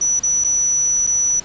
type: tone with dropouts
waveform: sine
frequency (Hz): 5920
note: F#8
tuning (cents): 0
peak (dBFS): -14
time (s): 0.01-1.4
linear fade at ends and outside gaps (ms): 5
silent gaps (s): 0.195-0.233 / 0.44-0.445 / 1.067-1.072
effects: pink hiss -39 dBFS RMS until 1.44 s + resampled to 16000 Hz